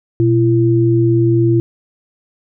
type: tone pair together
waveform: sine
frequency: 120.75 / 338.3 Hz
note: B2 / E4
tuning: -39 / +45 cents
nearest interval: octave + tritone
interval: 1784 cents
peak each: -12 dBFS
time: 0.2-1.6 s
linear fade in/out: 0 ms
effects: none